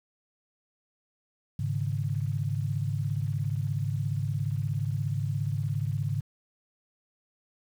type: chord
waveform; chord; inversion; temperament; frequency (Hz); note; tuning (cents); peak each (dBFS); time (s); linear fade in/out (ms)
sine; Ab suspended fourth; none; equal; 103.83 / 138.59 / 155.56; Ab2 / Db3 / Eb3; 0 / 0 / 0; -30 / -30 / -35; 1.59-6.21; 5
effects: 9-bit